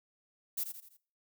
violet noise with echo, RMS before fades -34 dBFS, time 0.57-0.64 s, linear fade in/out 10 ms, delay 83 ms, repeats 4, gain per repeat -7 dB, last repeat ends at 0.972 s, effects noise-tail reverb RT60 0.4 s tail -18 dB re dry

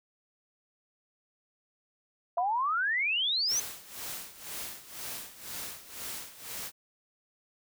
sine exponential sweep, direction up, 672 to 6272 Hz, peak -26 dBFS, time 2.37-3.6 s, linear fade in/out 5 ms
sine tone with exponential decay, 991 Hz, B5, 6 cents sharp, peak -28 dBFS, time 2.38-2.56 s, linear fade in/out 1 ms, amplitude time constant 39 ms
white noise with tremolo, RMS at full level -38 dBFS, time 3.47-6.72 s, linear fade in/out 50 ms, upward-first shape sine, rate 2 Hz, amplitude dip 80%
effects none

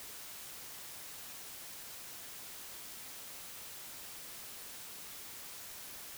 silence, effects white hiss -48 dBFS RMS until 6.17 s

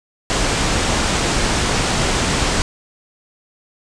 pink low-pass noise, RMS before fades -18 dBFS, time 0.3-2.62 s, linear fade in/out 0 ms, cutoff 8800 Hz, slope 48 dB/octave, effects none

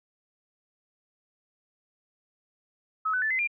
sine tone with pitch steps, 1284 / 1500.7 / 1754 / 2050 / 2396 Hz, E6 / F#6 / A6 / C7 / D7, -46 / +24 / -6 / -36 / +34 cents, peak -24 dBFS, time 3.05-3.475 s, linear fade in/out 10 ms, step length 85 ms, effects none

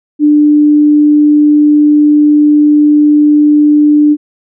sine tone, 297.3 Hz, D4, 21 cents sharp, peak -3 dBFS, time 0.19-4.17 s, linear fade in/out 50 ms, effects none

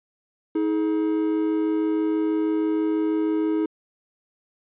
triangle tone pair together, 317.2 / 423.4 Hz, D#4 / G#4, +33 / +33 cents, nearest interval perfect fourth, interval 500 cents, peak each -19 / -25 dBFS, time 0.55-3.66 s, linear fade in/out 5 ms, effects resampled to 8000 Hz

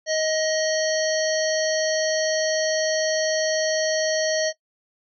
harmonic tone with a mistuned harmonic, 628 Hz, D#5, 16 cents sharp, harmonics 1 / 3 / 5 / 7 / 9 / 10, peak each -22 / -30 / -35 / -30 / -31 / -35 dBFS, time 0.06-4.53 s, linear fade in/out 50 ms, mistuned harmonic 10, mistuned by -27 cents, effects noise-tail reverb RT60 0.1 s tail -17 dB re dry

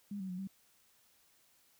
sine tone with pitch steps, 203.1 / 189.4 / 181.2 / 193 Hz, G#3 / F#3 / F#3 / G3, -38 / +41 / -36 / -27 cents, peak -38 dBFS, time 0.11-0.474 s, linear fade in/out 5 ms, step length 91 ms, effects white hiss -69 dBFS RMS until 1.79 s

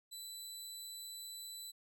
20% pulse tone, 3985 Hz, B7, 15 cents sharp, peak -40 dBFS, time 0.11-1.72 s, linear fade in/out 20 ms, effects none

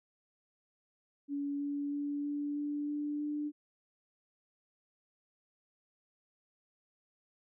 sine tone with pitch steps, 284.2 / 286.2 / 288.2 / 290.2 / 292.2 / 294.2 / 296.3 Hz, C#4 / D4 / D4 / D4 / D4 / D4 / D4, +43 / -45 / -33 / -21 / -9 / +3 / +15 cents, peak -33 dBFS, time 1.28-3.52 s, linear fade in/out 50 ms, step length 320 ms, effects none

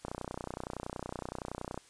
click train, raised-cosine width 1 ms, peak -23 dBFS, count 54, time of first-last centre 0.05-1.776 s, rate 30.7 Hz, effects white hiss -60 dBFS RMS until 1.89 s + resampled to 22050 Hz

